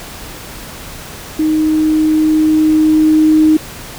sine tone with level ramp, 311.1 Hz, D#4, in tune, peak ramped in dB -10 to -5 dBFS, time 1.39-3.57 s, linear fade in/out 5 ms, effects pink hiss -30 dBFS RMS until 3.98 s

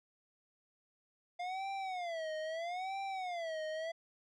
square tone with vibrato, 698.5 Hz, F5, in tune, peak -38 dBFS, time 1.39-3.92 s, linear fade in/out 10 ms, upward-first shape sine, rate 0.77 Hz, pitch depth 200 cents each way, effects low-pass 4000 Hz 12 dB/octave

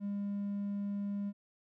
triangle tone, 201.9 Hz, G#3, 49 cents flat, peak -31 dBFS, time 0-1.33 s, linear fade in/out 50 ms, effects tanh soft clip ceiling -28 dBFS

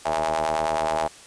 sawtooth ring-modulated tone, 78.5 Hz, D#2, 16 cents sharp, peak -15 dBFS, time 0.05-1.08 s, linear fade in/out 10 ms, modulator 741 Hz, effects white hiss -46 dBFS RMS until 1.26 s + resampled to 22050 Hz

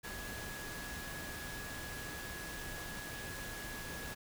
sine tone in noise, 1676 Hz, G#6, 15 cents sharp, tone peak -47 dBFS, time 0.03-4.15 s, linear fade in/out 20 ms, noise pink, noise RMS -45 dBFS, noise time 0.03-4.15 s, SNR -5 dB, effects none

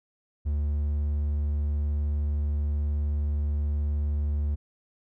triangle tone, 73.42 Hz, D2, in tune, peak -22 dBFS, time 0.45-4.56 s, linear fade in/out 20 ms, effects none

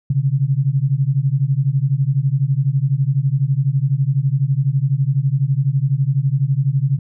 sine beating tone pair, 130.81 / 142.81 Hz, C3 / D3, 0 / -48 cents, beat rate 12 Hz, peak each -17 dBFS, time 0.1-6.99 s, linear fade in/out 5 ms, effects none

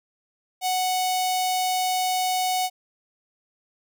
sawtooth tone with notch filter, 740 Hz, F#5, in tune, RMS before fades -24 dBFS, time 0.61-2.7 s, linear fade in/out 50 ms, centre 1500 Hz, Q 0.82, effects none

